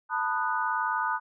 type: chord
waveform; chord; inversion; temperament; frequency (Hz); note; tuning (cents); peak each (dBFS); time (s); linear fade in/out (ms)
sine; B dominant seventh; third; just; 889 / 987.8 / 1234.7 / 1481.6; A5 / B5 / D#6 / F#6; +18 / 0 / -14 / +2; -31; 0.09-1.2; 50
effects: none